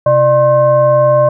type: tone with frequency modulation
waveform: sine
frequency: 598 Hz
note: D5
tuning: 31 cents sharp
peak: -6 dBFS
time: 0.06-1.29 s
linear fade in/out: 5 ms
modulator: 468 Hz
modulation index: 0.69
effects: none